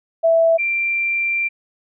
sine tone pair in turn, 659.3 / 2363 Hz, E5 / D7, 0 / +10 cents, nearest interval octave + minor seventh, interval 2210 cents, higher second, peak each -11 / -17 dBFS, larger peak first, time 0.23-0.58 / 0.58-1.49 s, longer second, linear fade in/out 20 ms, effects none

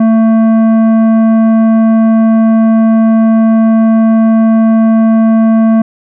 sine tone with tanh clipping, 223.3 Hz, A3, 26 cents sharp, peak -6 dBFS, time 0-5.82 s, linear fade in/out 5 ms, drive 11 dB, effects none

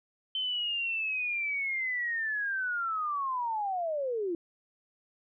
sine linear sweep, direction down, 3085 to 326.1 Hz, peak -29 dBFS, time 0.35-4.35 s, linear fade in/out 2 ms, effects none

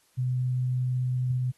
sine tone, 126.5 Hz, B2, 42 cents sharp, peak -24 dBFS, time 0.17-1.52 s, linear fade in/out 20 ms, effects white hiss -65 dBFS RMS until 1.57 s + AAC 32 kbps

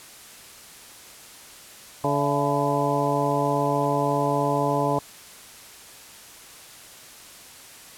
harmonic tone with a mistuned harmonic, 143.4 Hz, D3, 41 cents flat, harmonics 1 / 2 / 3 / 4 / 5 / 6 / 7, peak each -28 / -28 / -28 / -28 / -28 / -28 / -28 dBFS, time 2.04-4.99 s, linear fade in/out 2 ms, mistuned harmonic 5, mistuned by -90 cents, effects white hiss -45 dBFS RMS until 7.97 s + low-pass 12000 Hz 12 dB/octave

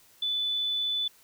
sine tone, 3488 Hz, A7, 16 cents flat, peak -26 dBFS, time 0.22-1.08 s, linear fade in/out 5 ms, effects white hiss -59 dBFS RMS until 1.23 s

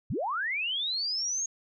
sine linear sweep, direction up, 67.3 to 6645 Hz, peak -28 dBFS, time 0.1-1.46 s, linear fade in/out 5 ms, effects none

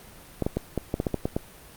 clicks, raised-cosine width 2 ms, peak -11 dBFS, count 10, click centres 0.423 / 0.465 / 0.57 / 0.777 / 0.941 / 1.001 / 1.068 / 1.143 / 1.255 / 1.365 s, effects pink hiss -48 dBFS RMS until 1.76 s + Opus 32 kbps

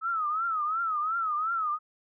sine tone with vibrato, 1283 Hz, E6, 47 cents flat, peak -26 dBFS, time 0.01-1.79 s, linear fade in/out 50 ms, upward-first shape triangle, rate 2.8 Hz, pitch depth 150 cents each way, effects none

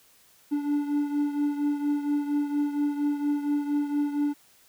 triangle beating tone pair, 290 / 294.3 Hz, D4 / D4, -22 / +4 cents, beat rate 4.3 Hz, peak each -23 / -29 dBFS, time 0.51-4.34 s, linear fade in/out 20 ms, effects white hiss -59 dBFS RMS until 4.68 s

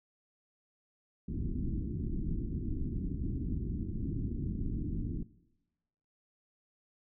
pink low-pass noise, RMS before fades -35 dBFS, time 1.28-5.23 s, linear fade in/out 5 ms, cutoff 330 Hz, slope 48 dB/octave, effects noise-tail reverb RT60 1.0 s tail -20 dB re dry

